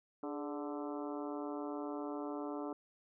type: harmonic tone with a mistuned harmonic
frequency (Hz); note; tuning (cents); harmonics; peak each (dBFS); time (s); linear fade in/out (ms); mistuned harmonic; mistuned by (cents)
146.83; D3; 0; 2 / 3 / 4 / 5 / 6 / 7 / 8 / 9; -41 / -45 / -47 / -49 / -51 / -52 / -53 / -54; 0.23-2.73; 2; 3; -78
effects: none